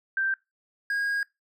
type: tone pair in turn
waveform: sine / triangle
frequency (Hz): 1568 / 1634.7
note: G6 / G#6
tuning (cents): 0 / -28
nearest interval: minor second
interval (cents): 72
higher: second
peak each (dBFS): -23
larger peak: neither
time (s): 0.17-0.34 / 0.9-1.23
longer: second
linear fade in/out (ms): 2
effects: noise-tail reverb RT60 0.2 s tail -22 dB re dry